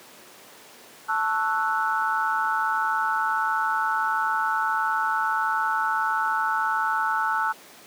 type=chord; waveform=sine; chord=F# minor seventh; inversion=first; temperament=equal; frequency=880 / 1108.7 / 1318.5 / 1480 Hz; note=A5 / C#6 / E6 / F#6; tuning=0 / 0 / 0 / 0 cents; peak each=-26 / -32 / -26 / -27 dBFS; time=1.08-7.53 s; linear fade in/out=20 ms; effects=pink hiss -47 dBFS RMS until 7.86 s + high-pass 300 Hz 12 dB/octave